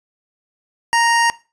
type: tone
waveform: 25% pulse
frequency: 932.3 Hz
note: A#5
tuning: in tune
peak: -9 dBFS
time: 0.93-1.3 s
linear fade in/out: 0 ms
effects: noise-tail reverb RT60 0.3 s tail -19 dB re dry + resampled to 22050 Hz